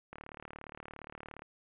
click train, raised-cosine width 0.5 ms, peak -30 dBFS, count 49, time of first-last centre 0.13-1.42 s, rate 37.2 Hz, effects resampled to 8000 Hz + 12-bit

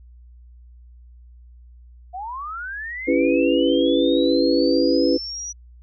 sine linear sweep, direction up, 698.5 to 5870 Hz, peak -28 dBFS, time 2.13-5.53 s, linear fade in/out 20 ms
sine chord, C# half-diminished seventh, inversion none, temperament just, 277.2 / 332.6 / 399.1 / 498.9 Hz, C#4 / E4 / G4 / B4, 0 / +16 / +31 / +17 cents, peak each -20 / -20 / -25 / -20 dBFS, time 3.07-5.18 s, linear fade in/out 20 ms
effects added 60 Hz sine -43 dBFS peak until 5.82 s

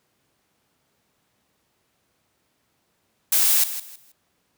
blue noise with echo, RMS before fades -18 dBFS, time 3.32-3.64 s, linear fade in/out 5 ms, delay 160 ms, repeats 3, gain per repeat -12 dB, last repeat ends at 4.12 s, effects pink hiss -69 dBFS RMS until 4.57 s + high-pass 100 Hz 12 dB/octave

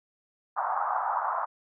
pink band-pass noise, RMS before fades -29 dBFS, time 0.56-1.46 s, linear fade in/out 20 ms, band 730 to 1300 Hz, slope 48 dB/octave, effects none

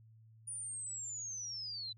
sine linear sweep, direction down, 9580 to 3951 Hz, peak -40 dBFS, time 0.47-1.93 s, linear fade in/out 10 ms, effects added 111 Hz sine -58 dBFS peak until 1.97 s

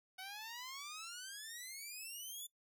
10% pulse exponential sweep, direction up, 740 to 3520 Hz, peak -38 dBFS, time 0.18-2.47 s, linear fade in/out 10 ms, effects noise-tail reverb RT60 0.1 s tail -20 dB re dry

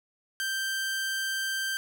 sawtooth tone, 1568 Hz, G6, in tune, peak -25 dBFS, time 0.4-1.77 s, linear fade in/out 0 ms, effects none

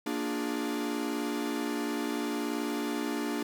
45% pulse chord, Bb dominant seventh, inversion none, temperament equal with one note detuned, 233.1 / 293.7 / 352.3 / 415.3 Hz, Bb3 / D4 / F4 / Ab4, 0 / 0 / +15 / 0 cents, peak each -36 / -33 / -39 / -39 dBFS, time 0.06-3.43 s, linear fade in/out 5 ms, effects none

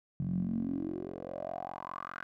10% pulse tone with band-pass filter sweep, 44.93 Hz, F1, 50 cents sharp, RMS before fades -37 dBFS, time 0.2-2.23 s, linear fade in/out 0 ms, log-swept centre 150 to 1500 Hz, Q 6.8, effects none

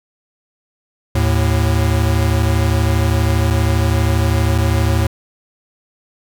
square tone pair together, 77.51 / 110 Hz, D#2 / A2, -6 / 0 cents, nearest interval tritone, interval 606 cents, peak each -16 dBFS, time 1.15-5.07 s, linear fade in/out 5 ms, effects 8-bit

